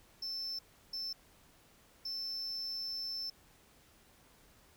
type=tone bursts at uneven times; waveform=triangle; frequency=5310 Hz; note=E8; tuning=12 cents sharp; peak=-36 dBFS; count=3; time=0.22-0.59 / 0.93-1.13 / 2.05-3.3 s; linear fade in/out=5 ms; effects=pink hiss -64 dBFS RMS until 4.76 s